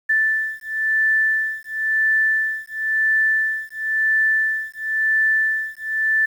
sine beating tone pair, 1760 / 1760.97 Hz, A6 / A6, 0 / +1 cents, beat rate 0.97 Hz, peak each -20 dBFS, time 0.09-6.26 s, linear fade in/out 10 ms, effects 8-bit

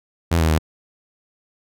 sawtooth tone with pitch steps, 84 / 80.1 / 78.5 Hz, E2 / E2 / D#2, +33 / -49 / +16 cents, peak -11 dBFS, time 0.31-0.586 s, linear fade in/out 10 ms, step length 92 ms, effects none

